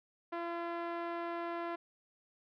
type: tone with low-pass filter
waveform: 5% pulse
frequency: 340.6 Hz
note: F4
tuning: 43 cents flat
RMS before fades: -39 dBFS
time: 0.32-1.76 s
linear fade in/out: 10 ms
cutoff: 1000 Hz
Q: 0.77
effects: none